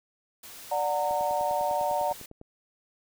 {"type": "noise", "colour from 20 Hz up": "white", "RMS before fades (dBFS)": -45, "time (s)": [0.43, 2.26], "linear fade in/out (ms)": 5}
{"type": "chord", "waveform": "sine", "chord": "D augmented", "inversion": "none", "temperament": "just", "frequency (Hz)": [587.3, 734.2, 917.7], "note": ["D5", "F#5", "A#5"], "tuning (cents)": [0, -14, -27], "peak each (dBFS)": -29, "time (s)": [0.71, 2.13], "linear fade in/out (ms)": 10}
{"type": "click train", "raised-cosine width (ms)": 2, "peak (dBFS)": -32, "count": 14, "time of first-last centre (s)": [1.11, 2.414], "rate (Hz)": 9.97}
{"effects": []}